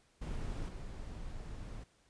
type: noise with level steps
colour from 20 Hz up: brown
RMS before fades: -39 / -44 dBFS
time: 0.21-1.84 s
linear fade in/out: 10 ms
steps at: 0.68 s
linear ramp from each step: 10 ms
effects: pink hiss -70 dBFS RMS until 2.09 s + resampled to 22050 Hz